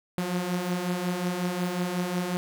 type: beating tone pair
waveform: sawtooth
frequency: 174.7 / 180.2 Hz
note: F3 / F#3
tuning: +1 / -45 cents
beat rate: 5.5 Hz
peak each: -29 / -24 dBFS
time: 0.18-2.37 s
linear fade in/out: 0 ms
effects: none